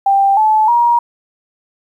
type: tone with pitch steps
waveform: sine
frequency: 789 / 865.4 / 949.2 Hz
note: G5 / A5 / A#5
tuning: +11 / -29 / +31 cents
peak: -8 dBFS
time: 0.06-0.99 s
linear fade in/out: 5 ms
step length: 310 ms
effects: 8-bit